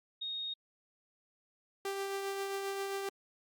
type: tone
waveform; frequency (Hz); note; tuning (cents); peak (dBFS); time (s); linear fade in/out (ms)
sine; 3724; A#7; -2; -36; 0.21-0.54; 10
type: tone with tremolo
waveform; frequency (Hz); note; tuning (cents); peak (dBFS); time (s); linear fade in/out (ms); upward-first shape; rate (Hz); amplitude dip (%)
sawtooth; 393.2; G4; +5; -30; 1.85-3.09; 2; triangle; 7.5; 35
effects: Opus 48 kbps